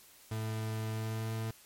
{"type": "tone with pitch glide", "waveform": "40% pulse", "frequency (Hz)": [110, 111.54], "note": ["A2", "A2"], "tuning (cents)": [0, 24], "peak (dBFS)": -33, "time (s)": [0.31, 1.51], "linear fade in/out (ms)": 5, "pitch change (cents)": 24, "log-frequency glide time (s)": [0.88, 1.32], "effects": ["white hiss -58 dBFS RMS until 1.65 s", "MP3 64 kbps"]}